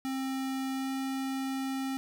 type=tone with pitch glide; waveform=square; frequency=265.5 to 267 Hz; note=C4 to C4; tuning=+25 to +35 cents; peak=-32 dBFS; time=0.05-1.97 s; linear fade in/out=0 ms; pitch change=+10 cents; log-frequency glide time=0.72-0.91 s; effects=none